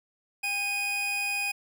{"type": "tone pair together", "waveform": "40% pulse", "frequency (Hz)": [803.2, 2489], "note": ["G5", "D#7"], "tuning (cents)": [42, 0], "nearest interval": "octave + minor sixth", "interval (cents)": 1958, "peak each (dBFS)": [-37, -27], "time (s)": [0.43, 1.52], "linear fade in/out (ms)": 10, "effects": []}